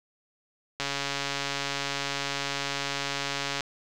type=click train; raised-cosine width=0.2 ms; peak=-12 dBFS; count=394; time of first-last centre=0.8-3.607 s; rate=140 Hz; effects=none